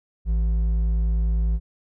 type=tone with hard clipping; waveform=sine; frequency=55 Hz; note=A1; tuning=in tune; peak=-20 dBFS; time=0.25-1.6 s; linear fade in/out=50 ms; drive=5 dB; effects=none